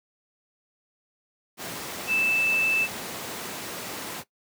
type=tone in noise; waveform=sine; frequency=2637 Hz; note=E7; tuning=in tune; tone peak=-21 dBFS; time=2.07-2.88 s; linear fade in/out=50 ms; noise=pink; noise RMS=-34 dBFS; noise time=1.57-4.24 s; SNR=+10 dB; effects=noise-tail reverb RT60 0.1 s tail -17 dB re dry + high-pass 200 Hz 12 dB/octave